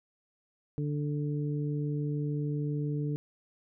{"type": "harmonic tone", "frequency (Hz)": 147, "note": "D3", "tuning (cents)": 2, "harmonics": [1, 2, 3], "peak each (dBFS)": [-30, -36, -40], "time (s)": [0.78, 3.16], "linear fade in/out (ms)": 0, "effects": []}